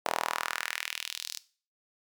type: tone with high-pass filter sweep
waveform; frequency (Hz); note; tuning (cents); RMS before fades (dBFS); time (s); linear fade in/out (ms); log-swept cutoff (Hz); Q
sawtooth; 40.43; E1; -33; -35; 0.05-1.39; 10; 690 to 5000; 1.9
effects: noise-tail reverb RT60 0.4 s tail -17 dB re dry